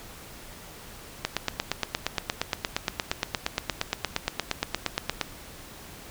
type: click train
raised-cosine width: 0.2 ms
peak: -7 dBFS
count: 35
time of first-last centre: 1.25-5.213 s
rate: 8.58 Hz
effects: pink hiss -45 dBFS RMS until 6.1 s